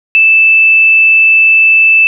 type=tone; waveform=sine; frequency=2637 Hz; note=E7; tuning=in tune; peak=-3 dBFS; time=0.15-2.07 s; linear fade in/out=0 ms; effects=none

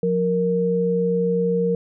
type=tone pair together; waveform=sine; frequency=178.3 / 466.2 Hz; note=F3 / A#4; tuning=+36 / 0 cents; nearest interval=octave + perfect fourth; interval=1664 cents; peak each=-22 / -19 dBFS; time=0.03-1.75 s; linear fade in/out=2 ms; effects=none

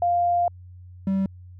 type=tone pair in turn; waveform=sine / triangle; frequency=698.5 / 193.03 Hz; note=F5 / G3; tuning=0 / -26 cents; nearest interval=octave + minor seventh; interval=2226 cents; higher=first; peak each=-18 dBFS; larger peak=neither; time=0.02-0.48 / 1.07-1.26 s; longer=first; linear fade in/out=2 ms; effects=added 90 Hz sine -41 dBFS peak until 1.59 s

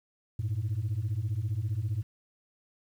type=beating tone pair; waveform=sine; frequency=98 / 113 Hz; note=G2 / A2; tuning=0 / +47 cents; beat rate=15 Hz; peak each=-30 / -29 dBFS; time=0.39-2.03 s; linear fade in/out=5 ms; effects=tanh soft clip ceiling -25 dBFS + 10-bit

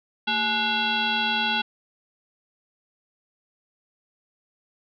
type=tone with frequency modulation; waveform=sine; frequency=2093 Hz; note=C7; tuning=in tune; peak=-21 dBFS; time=0.27-1.62 s; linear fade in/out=10 ms; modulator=622 Hz; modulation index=2.7; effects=none

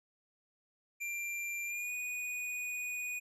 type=tone with pitch glide; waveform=square; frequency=2372 to 2471 Hz; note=D7 to D#7; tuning=+17 to -13 cents; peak=-37 dBFS; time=1-3.2 s; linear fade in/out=20 ms; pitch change=+70 cents; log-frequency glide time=1.65-1.92 s; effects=resampled to 32000 Hz

